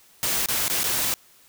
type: noise with dropouts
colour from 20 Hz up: white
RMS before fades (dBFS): -24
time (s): 0.23-1.14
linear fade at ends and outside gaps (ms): 0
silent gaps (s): 0.46-0.486 / 0.681-0.699 / 0.833-0.841
effects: white hiss -55 dBFS RMS until 1.48 s